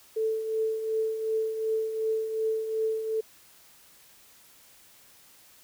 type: tone with tremolo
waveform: sine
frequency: 441.1 Hz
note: A4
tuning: 4 cents sharp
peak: -23 dBFS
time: 0.16-3.21 s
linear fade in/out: 10 ms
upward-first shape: triangle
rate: 2.7 Hz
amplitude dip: 60%
effects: white hiss -56 dBFS RMS until 5.63 s